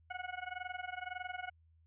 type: tone with amplitude modulation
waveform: 20% pulse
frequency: 731 Hz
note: F#5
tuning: 21 cents flat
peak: -32 dBFS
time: 0.1-1.5 s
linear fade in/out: 10 ms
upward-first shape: sine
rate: 21.8 Hz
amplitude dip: 90%
effects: added 81 Hz sine -64 dBFS peak until 1.86 s + resampled to 8000 Hz